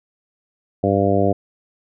harmonic tone, 98.9 Hz, G2, 16 cents sharp, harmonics 1 / 2 / 3 / 4 / 5 / 6 / 7, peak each -22 / -22 / -22 / -22 / -22 / -22 / -22 dBFS, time 0.83-1.33 s, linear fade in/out 10 ms, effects none

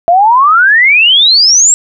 sine exponential sweep, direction up, 664 to 7750 Hz, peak -3 dBFS, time 0.08-1.74 s, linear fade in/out 0 ms, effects none

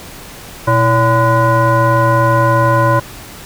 sine tone with frequency modulation, 568 Hz, C#5, 42 cents sharp, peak -8 dBFS, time 0.67-3 s, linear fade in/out 10 ms, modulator 448 Hz, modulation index 1.6, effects pink hiss -33 dBFS RMS until 3.45 s

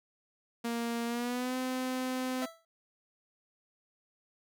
sawtooth tone with pitch glide, 233.9 to 256.5 Hz, A#3 to C4, +6 to -34 cents, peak -28 dBFS, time 0.64-2.46 s, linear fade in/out 10 ms, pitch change +160 cents, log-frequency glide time 1.06-1.56 s
25% pulse tone with exponential decay, 659.3 Hz, E5, in tune, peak -31 dBFS, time 2.42-2.65 s, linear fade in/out 2 ms, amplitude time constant 49 ms
effects none

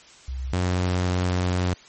sine / sawtooth tone pair in turn, 65 / 90.5 Hz, C2 / F#2, -11 / -38 cents, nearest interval tritone, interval 573 cents, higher second, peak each -27 / -17 dBFS, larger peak second, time 0.28-0.53 / 0.53-1.74 s, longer second, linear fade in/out 5 ms, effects white hiss -49 dBFS RMS until 1.88 s + MP3 32 kbps

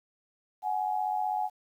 sine tone pair together, 743 / 838.8 Hz, F#5 / G#5, +7 / +17 cents, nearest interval major second, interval 210 cents, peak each -30 / -30 dBFS, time 0.62-1.5 s, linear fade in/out 50 ms, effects 10-bit

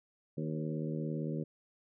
harmonic tone with a mistuned harmonic, 77.78 Hz, D#2, in tune, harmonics 2 / 3 / 4 / 5 / 6 / 7, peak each -36 / -40 / -42 / -44 / -46 / -47 dBFS, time 0.37-1.44 s, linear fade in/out 10 ms, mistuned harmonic 6, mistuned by +25 cents, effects none

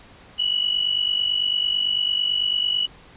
sine tone pair together, 2905 / 2954 Hz, F#7 / F#7, -32 / -3 cents, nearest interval unison, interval 29 cents, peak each -24 / -21 dBFS, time 0.38-2.87 s, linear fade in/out 20 ms, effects pink hiss -48 dBFS RMS until 3.16 s + resampled to 8000 Hz

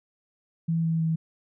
sine tone with pitch steps, 164.81 / 163.2 / 161.6 Hz, E3 / E3 / E3, 0 / -17 / -34 cents, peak -22 dBFS, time 0.68-1.16 s, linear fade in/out 10 ms, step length 160 ms, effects none

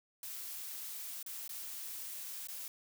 blue noise with dropouts, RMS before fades -44 dBFS, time 0.23-2.68 s, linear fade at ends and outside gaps 2 ms, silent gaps 1.228-1.262 / 1.478-1.492 / 2.472-2.485 s, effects none

